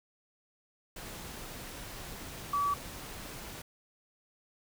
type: tone in noise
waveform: sine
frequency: 1145 Hz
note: D6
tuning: 44 cents flat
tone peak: -27 dBFS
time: 2.53-2.74 s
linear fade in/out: 5 ms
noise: pink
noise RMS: -44 dBFS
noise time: 0.96-3.62 s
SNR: +14 dB
effects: none